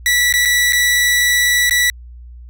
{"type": "tone with dropouts", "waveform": "sawtooth", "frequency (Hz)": 1954, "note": "B6", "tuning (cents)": -19, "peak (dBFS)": -8, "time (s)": [0.06, 1.9], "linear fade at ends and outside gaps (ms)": 1, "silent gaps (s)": [[0.326, 0.338], [0.452, 0.456], [0.724, 0.731], [1.696, 1.709]], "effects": ["added 60 Hz sine -33 dBFS peak until 2.49 s"]}